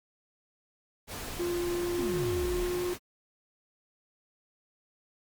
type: noise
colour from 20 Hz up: pink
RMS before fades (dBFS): -39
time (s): 1.07-2.99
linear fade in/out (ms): 50
type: tone with pitch glide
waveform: triangle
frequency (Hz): 349.2 to 356.7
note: F4 to F4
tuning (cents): 0 to +37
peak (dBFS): -27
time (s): 1.39-2.94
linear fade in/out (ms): 10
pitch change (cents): +37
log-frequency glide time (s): 2.02-2.1
type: exponential sweep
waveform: triangle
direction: down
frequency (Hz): 300.4 to 30.43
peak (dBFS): -32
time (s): 1.97-2.69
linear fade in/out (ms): 20
effects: Opus 48 kbps